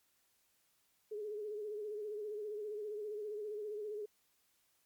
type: tone with vibrato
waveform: sine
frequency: 421.2 Hz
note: G#4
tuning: 24 cents sharp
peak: -39 dBFS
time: 1.11-4.06 s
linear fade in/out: 10 ms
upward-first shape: sine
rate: 15 Hz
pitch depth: 53 cents each way
effects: white hiss -75 dBFS RMS until 4.85 s + MP3 96 kbps